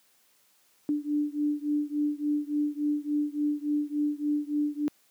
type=beating tone pair; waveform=sine; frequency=293.7 / 297.2 Hz; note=D4 / D4; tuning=0 / +21 cents; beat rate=3.5 Hz; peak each=-28 / -29 dBFS; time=0.89-4.88 s; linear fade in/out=0 ms; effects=white hiss -65 dBFS RMS until 5.1 s + high-pass 150 Hz 12 dB/octave